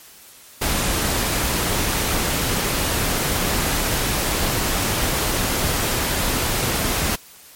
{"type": "noise", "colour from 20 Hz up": "pink", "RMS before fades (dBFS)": -21, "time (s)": [0.61, 7.16], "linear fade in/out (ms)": 10, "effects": ["white hiss -45 dBFS RMS until 7.55 s", "MP3 64 kbps"]}